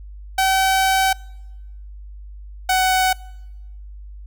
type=tone pair in turn; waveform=sawtooth; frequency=765 / 748.4 Hz; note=G5 / F#5; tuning=-42 / +20 cents; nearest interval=unison; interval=38 cents; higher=first; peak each=-11 dBFS; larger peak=neither; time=0.38-1.13 / 2.69-3.13 s; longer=first; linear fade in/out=5 ms; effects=noise-tail reverb RT60 1.0 s tail -25 dB re dry + added 50 Hz sine -34 dBFS peak until 4.26 s